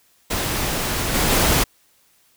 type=noise with level steps; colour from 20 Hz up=pink; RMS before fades=-23 / -19 / -17 dBFS; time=0.3-1.64 s; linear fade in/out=10 ms; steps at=1.14 / 1.3 s; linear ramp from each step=10 ms; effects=white hiss -59 dBFS RMS until 2.36 s